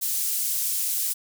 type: high-pass noise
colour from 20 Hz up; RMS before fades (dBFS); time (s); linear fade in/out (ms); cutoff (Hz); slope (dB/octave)
pink; -26; 0.01-1.14; 20; 8800; 12
effects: none